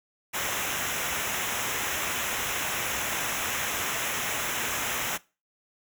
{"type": "noise with comb filter", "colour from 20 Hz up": "pink", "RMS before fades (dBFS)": -30, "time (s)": [0.33, 5.18], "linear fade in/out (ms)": 20, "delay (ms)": 0.22, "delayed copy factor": -0.75, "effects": ["noise-tail reverb RT60 0.3 s tail -21 dB re dry", "high-pass 60 Hz 12 dB/octave"]}